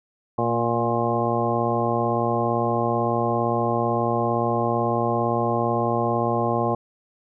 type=harmonic tone with a mistuned harmonic; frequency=117.8 Hz; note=A#2; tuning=19 cents sharp; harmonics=1 / 2 / 3 / 4 / 5 / 6 / 7 / 9; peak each=-28 / -28 / -28 / -28 / -28 / -28 / -28 / -28 dBFS; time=0.38-6.75 s; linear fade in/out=5 ms; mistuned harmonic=2; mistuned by=-24 cents; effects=none